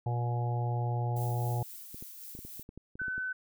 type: harmonic tone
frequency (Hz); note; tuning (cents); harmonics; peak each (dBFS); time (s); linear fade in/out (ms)
120; B2; -49; 1 / 3 / 4 / 5 / 6 / 7; -29 / -44 / -44 / -47 / -41 / -40; 0.06-1.63; 5
type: noise with tremolo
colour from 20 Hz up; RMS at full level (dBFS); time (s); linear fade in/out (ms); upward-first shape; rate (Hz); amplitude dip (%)
violet; -45; 1.16-2.63; 5; triangle; 3.8; 35
type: clicks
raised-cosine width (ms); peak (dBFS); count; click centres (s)
3; -33; 12; 1.945 / 2.025 / 2.351 / 2.39 / 2.45 / 2.596 / 2.691 / 2.776 / 2.955 / 3.017 / 3.082 / 3.18
type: tone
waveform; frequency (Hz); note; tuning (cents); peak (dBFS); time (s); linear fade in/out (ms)
sine; 1513; F#6; +38; -32; 2.99-3.33; 10
effects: none